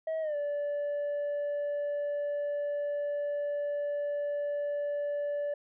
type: tone with pitch glide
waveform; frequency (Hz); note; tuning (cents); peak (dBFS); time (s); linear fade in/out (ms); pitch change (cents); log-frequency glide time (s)
sine; 640 to 580.1; D#5 to D5; +49 to -21; -27; 0.07-5.54; 5; -170; 0.21-0.36
effects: tanh soft clip ceiling -29 dBFS